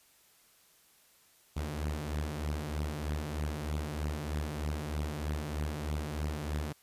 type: beating tone pair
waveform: sawtooth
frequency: 72.7 / 75.9 Hz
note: D2 / D#2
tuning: -17 / -42 cents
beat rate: 3.2 Hz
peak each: -34 / -31 dBFS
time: 1.56-6.73 s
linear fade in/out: 10 ms
effects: white hiss -64 dBFS RMS until 6.82 s + resampled to 32000 Hz